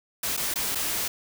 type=noise with dropouts; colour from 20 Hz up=white; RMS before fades=-28 dBFS; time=0.23-1.08 s; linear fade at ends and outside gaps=5 ms; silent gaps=0.367-0.374 / 0.54-0.557 / 0.749-0.754 s; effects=none